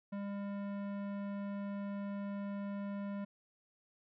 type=tone with tanh clipping; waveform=sine; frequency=200.8 Hz; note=G3; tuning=42 cents sharp; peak=-40 dBFS; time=0.12-3.25 s; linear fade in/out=10 ms; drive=17 dB; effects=none